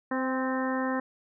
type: harmonic tone with a mistuned harmonic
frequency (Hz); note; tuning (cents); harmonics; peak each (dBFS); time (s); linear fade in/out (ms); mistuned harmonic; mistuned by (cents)
260; C4; -11; 1 / 2 / 3 / 4 / 5 / 6 / 7; -29 / -33 / -37 / -35 / -40 / -40 / -37; 0.11-1; 5; 3; +22
effects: none